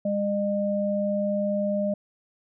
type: tone pair together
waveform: sine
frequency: 202.7 / 607.4 Hz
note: G#3 / D#5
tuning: -42 / -42 cents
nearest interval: octave + perfect fifth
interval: 1900 cents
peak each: -26 / -25 dBFS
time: 0.05-1.94 s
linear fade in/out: 5 ms
effects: none